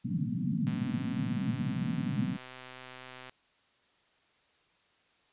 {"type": "band-pass noise", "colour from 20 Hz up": "white", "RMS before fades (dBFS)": -32, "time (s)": [0.04, 2.37], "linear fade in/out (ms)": 10, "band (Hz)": [110, 270], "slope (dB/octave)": 96}
{"type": "click train", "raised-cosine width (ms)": 0.3, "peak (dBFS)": -30, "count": 337, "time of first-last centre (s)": [0.67, 3.295], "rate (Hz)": 128}
{"effects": ["white hiss -68 dBFS RMS until 5.32 s", "resampled to 8000 Hz"]}